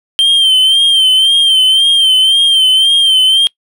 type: tone with vibrato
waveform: triangle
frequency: 3136 Hz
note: G7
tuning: in tune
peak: -4 dBFS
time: 0.19-3.47 s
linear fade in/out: 0 ms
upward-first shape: sine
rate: 1.9 Hz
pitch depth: 55 cents each way
effects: noise-tail reverb RT60 0.1 s tail -23 dB re dry